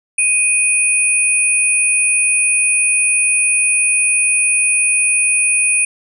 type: tone pair together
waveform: sine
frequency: 2489 / 9397 Hz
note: D#7 / D9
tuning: 0 / 0 cents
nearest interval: octave + major seventh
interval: 2300 cents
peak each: -14 / -14 dBFS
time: 0.18-5.85 s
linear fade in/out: 5 ms
effects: none